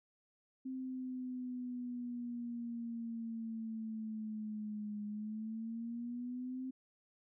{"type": "exponential two-way sweep", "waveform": "sine", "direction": "down then up", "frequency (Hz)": [261.6, 207.7, 261.6], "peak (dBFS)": -39, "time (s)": [0.65, 6.71], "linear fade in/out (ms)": 10, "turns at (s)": 5.05, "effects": []}